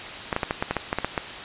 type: clicks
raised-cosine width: 0.5 ms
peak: -8 dBFS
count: 11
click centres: 0.328 / 0.364 / 0.432 / 0.509 / 0.625 / 0.71 / 0.767 / 0.929 / 0.986 / 1.046 / 1.178 s
effects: white hiss -35 dBFS RMS until 1.44 s + resampled to 8000 Hz